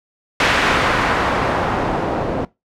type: noise with low-pass filter sweep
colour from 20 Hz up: white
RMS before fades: -18 dBFS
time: 0.4-2.45 s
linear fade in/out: 2 ms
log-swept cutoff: 2300 to 560 Hz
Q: 0.9
effects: noise-tail reverb RT60 0.2 s tail -20 dB re dry